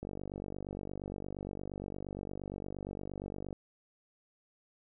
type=click train; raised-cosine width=2 ms; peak=-27 dBFS; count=171; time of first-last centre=0.03-3.528 s; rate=48.6 Hz; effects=none